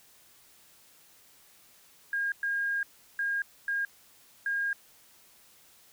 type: tone bursts at uneven times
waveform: sine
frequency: 1621 Hz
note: G#6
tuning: 42 cents flat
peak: -27 dBFS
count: 5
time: 2.13-2.32 / 2.43-2.83 / 3.19-3.42 / 3.68-3.85 / 4.46-4.73 s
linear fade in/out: 2 ms
effects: white hiss -59 dBFS RMS until 5.92 s

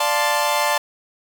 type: chord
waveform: sawtooth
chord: D minor seventh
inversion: none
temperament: equal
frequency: 587.3 / 698.5 / 880 / 1046.5 Hz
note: D5 / F5 / A5 / C6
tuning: 0 / 0 / 0 / 0 cents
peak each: -19 / -23 / -17 / -20 dBFS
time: 0-0.78 s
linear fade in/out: 5 ms
effects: none

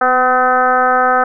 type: tone with frequency modulation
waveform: sine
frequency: 1016 Hz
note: B5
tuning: 49 cents sharp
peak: -9 dBFS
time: 0.01-1.24 s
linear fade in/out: 5 ms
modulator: 255 Hz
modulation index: 2.1
effects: none

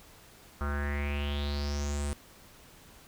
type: tone with low-pass filter sweep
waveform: square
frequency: 72.1 Hz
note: D2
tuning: 31 cents flat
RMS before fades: -32 dBFS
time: 0.61-2.13 s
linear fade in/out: 0 ms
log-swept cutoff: 1300 to 9200 Hz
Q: 6.3
effects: pink hiss -55 dBFS RMS until 3.07 s

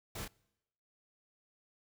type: noise with echo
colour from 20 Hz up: pink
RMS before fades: -43 dBFS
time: 0.15-0.25 s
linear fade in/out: 5 ms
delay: 30 ms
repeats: 1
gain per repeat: -3 dB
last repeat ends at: 0.28 s
effects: noise-tail reverb RT60 0.9 s tail -25 dB re dry

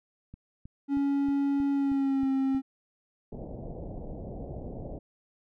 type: click train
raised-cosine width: 5 ms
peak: -32 dBFS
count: 8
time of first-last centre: 0.34-2.548 s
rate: 3.17 Hz
type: tone with pitch glide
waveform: triangle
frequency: 280 to 267.8 Hz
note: C#4 to C4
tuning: +18 to +40 cents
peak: -22 dBFS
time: 0.88-2.62 s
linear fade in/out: 50 ms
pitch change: -78 cents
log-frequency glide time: 1.72-2.3 s
type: low-pass noise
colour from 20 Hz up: pink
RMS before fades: -39 dBFS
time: 3.32-4.99 s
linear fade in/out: 5 ms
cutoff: 720 Hz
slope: 48 dB/octave
effects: none

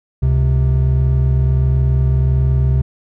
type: tone pair together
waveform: triangle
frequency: 69.38 / 130.81 Hz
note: C#2 / C3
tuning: +2 / 0 cents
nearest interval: major seventh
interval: 1098 cents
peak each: -12 dBFS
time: 0.22-2.82 s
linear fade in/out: 10 ms
effects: none

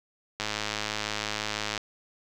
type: click train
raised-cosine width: 0.2 ms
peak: -12 dBFS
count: 147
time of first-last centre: 0.4-1.777 s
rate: 106 Hz
effects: none

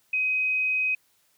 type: tone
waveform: sine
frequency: 2520 Hz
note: D#7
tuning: 21 cents sharp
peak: -22 dBFS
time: 0.13-0.95 s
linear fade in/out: 5 ms
effects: white hiss -66 dBFS RMS until 1.37 s + high-pass 60 Hz 12 dB/octave

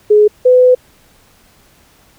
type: tone pair in turn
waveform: sine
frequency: 420.5 / 503.1 Hz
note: G#4 / B4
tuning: +22 / +32 cents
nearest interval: minor third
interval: 310 cents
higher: second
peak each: -4 dBFS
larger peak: neither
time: 0.1-0.28 / 0.45-0.75 s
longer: second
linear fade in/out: 10 ms
effects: pink hiss -49 dBFS RMS until 2.18 s

